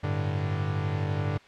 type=chord; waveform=45% pulse; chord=G suspended second; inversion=none; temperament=equal; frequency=98 / 110 / 146.83 Hz; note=G2 / A2 / D3; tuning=0 / 0 / 0 cents; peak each=-29 / -35 / -30 dBFS; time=0.03-1.38 s; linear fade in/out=10 ms; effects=white hiss -53 dBFS RMS until 1.47 s + low-pass 3000 Hz 12 dB/octave